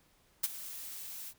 blue noise with ADSR envelope, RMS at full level -28 dBFS, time 0.43-1.34 s, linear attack 12 ms, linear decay 25 ms, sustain -16 dB, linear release 61 ms, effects pink hiss -68 dBFS RMS until 1.38 s

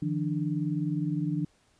sine tone cluster, 150.7 / 170.5 / 295.5 Hz, D3 / F3 / D4, +45 / -41 / +11 cents, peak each -31 dBFS, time 0.02-1.45 s, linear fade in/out 5 ms, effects pink hiss -66 dBFS RMS until 1.79 s + resampled to 22050 Hz

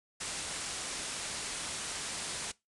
white low-pass noise, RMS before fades -39 dBFS, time 0.2-2.52 s, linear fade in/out 10 ms, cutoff 10000 Hz, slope 96 dB/octave, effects noise-tail reverb RT60 0.2 s tail -21 dB re dry

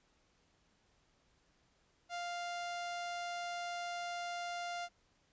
sawtooth tone, 698.5 Hz, F5, in tune, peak -35 dBFS, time 2.09-4.89 s, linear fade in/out 50 ms, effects pink hiss -73 dBFS RMS until 5.32 s + resampled to 16000 Hz

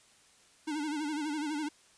square tone with vibrato, 300.8 Hz, D4, 42 cents sharp, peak -33 dBFS, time 0.67-1.69 s, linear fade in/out 10 ms, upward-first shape sine, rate 12 Hz, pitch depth 87 cents each way, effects white hiss -62 dBFS RMS until 1.97 s + resampled to 22050 Hz

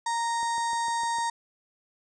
harmonic tone, 930 Hz, A#5, 4 cents flat, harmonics 1 / 2 / 4 / 5 / 6 / 7 / 8 / 9 / 10, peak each -26 / -36 / -41 / -44 / -45 / -43 / -44 / -44 / -50 dBFS, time 0.06-1.3 s, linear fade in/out 5 ms
click train, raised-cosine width 1 ms, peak -31 dBFS, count 6, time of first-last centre 0.43-1.185 s, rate 6.62 Hz
effects none

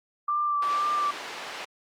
sine tone with vibrato, 1174.7 Hz, D6, in tune, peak -23 dBFS, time 0.28-1.11 s, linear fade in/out 5 ms, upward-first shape sine, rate 2 Hz, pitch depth 23 cents each way
pink band-pass noise, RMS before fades -38 dBFS, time 0.62-1.65 s, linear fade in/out 5 ms, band 610 to 4200 Hz, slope 12 dB/octave
effects Opus 48 kbps

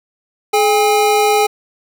square tone pair together, 425 / 808.8 Hz, G#4 / G#5, +40 / -46 cents, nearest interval major seventh, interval 1114 cents, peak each -14 dBFS, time 0.53-1.47 s, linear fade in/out 10 ms, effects none

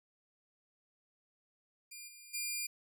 10% pulse tone with level steps, 2400 Hz, D7, 37 cents sharp, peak -38 / -44 / -27 dBFS, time 1.91-2.67 s, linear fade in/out 10 ms, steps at 2.07 / 2.33 s, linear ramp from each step 20 ms, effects none

